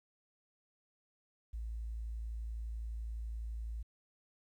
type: tone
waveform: sine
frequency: 55.9 Hz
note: A1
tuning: 28 cents sharp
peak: -38 dBFS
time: 1.53-3.83 s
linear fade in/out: 10 ms
effects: 12-bit